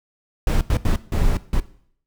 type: noise bursts at uneven times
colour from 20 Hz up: brown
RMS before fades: -17 dBFS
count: 5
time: 0.47-0.61 / 0.7-0.77 / 0.85-0.96 / 1.12-1.37 / 1.53-1.6 s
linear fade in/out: 2 ms
effects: noise-tail reverb RT60 0.6 s tail -17 dB re dry